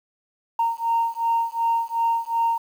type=beating tone pair; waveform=sine; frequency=921 / 923.7 Hz; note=A#5 / A#5; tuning=-21 / -16 cents; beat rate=2.7 Hz; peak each=-22 dBFS; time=0.59-2.58 s; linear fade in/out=5 ms; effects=tanh soft clip ceiling -14 dBFS + 8-bit